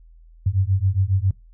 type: beating tone pair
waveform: sine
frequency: 92.5 / 99.8 Hz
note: F#2 / G2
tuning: 0 / +32 cents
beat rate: 7.3 Hz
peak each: -20 / -20 dBFS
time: 0.46-1.31 s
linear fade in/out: 5 ms
effects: noise-tail reverb RT60 0.2 s tail -20 dB re dry + added 41 Hz sine -45 dBFS peak until 1.53 s